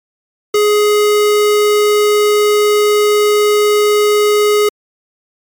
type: tone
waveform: square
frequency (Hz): 418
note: G#4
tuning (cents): +11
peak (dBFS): -9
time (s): 0.54-4.69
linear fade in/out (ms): 5
effects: MP3 96 kbps